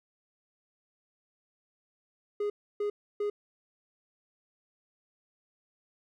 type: tone bursts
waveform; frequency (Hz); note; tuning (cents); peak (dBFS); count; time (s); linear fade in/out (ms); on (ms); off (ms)
triangle; 413.2; G#4; -9; -26; 3; 2.4-3.3; 5; 100; 300
effects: none